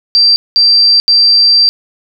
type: tone bursts at uneven times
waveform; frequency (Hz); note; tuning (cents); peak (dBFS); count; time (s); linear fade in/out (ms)
sine; 4699; D8; 0; -4; 3; 0.15-0.36 / 0.56-1 / 1.08-1.69; 0
effects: none